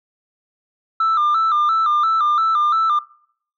sine tone with vibrato, 1259 Hz, D#6, 20 cents sharp, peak -12 dBFS, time 1-2.99 s, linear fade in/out 5 ms, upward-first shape square, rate 2.9 Hz, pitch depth 84 cents each way, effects noise-tail reverb RT60 0.6 s tail -22 dB re dry + tanh soft clip ceiling -12 dBFS

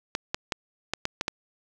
clicks, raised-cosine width 0.2 ms, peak -9 dBFS, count 7, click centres 0.151 / 0.345 / 0.522 / 0.936 / 1.054 / 1.211 / 1.281 s, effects none

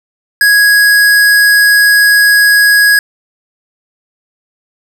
square tone, 1661.2 Hz, G#6, in tune, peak -5 dBFS, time 0.41-2.99 s, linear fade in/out 2 ms, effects none

